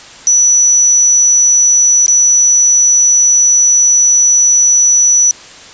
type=tone with dropouts; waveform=sine; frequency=5920 Hz; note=F#8; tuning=in tune; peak=-5 dBFS; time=0.27-5.31 s; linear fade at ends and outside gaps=0 ms; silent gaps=2.062-2.081 s; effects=white hiss -34 dBFS RMS until 5.73 s + resampled to 16000 Hz